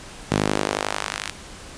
sawtooth tone with high-pass filter sweep, 51.2 Hz, G#1, 24 cents flat, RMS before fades -25 dBFS, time 0.31-1.31 s, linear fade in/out 5 ms, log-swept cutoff 150 to 2100 Hz, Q 0.87, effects pink hiss -40 dBFS RMS until 1.77 s + resampled to 22050 Hz

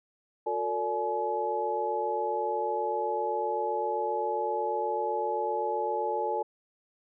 sine tone cluster, 363.9 / 451.7 / 579 / 849 Hz, F#4 / A4 / D5 / G#5, -29 / +45 / -25 / +38 cents, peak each -36 / -32 / -35 / -30 dBFS, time 0.46-6.43 s, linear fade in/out 10 ms, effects none

